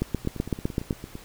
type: two click trains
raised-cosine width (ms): 3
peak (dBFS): -22 / -11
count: 9 / 8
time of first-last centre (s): 0.25-1.154 / 0.02-0.908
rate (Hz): 8.85 / 7.88
effects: pink hiss -48 dBFS RMS until 1.24 s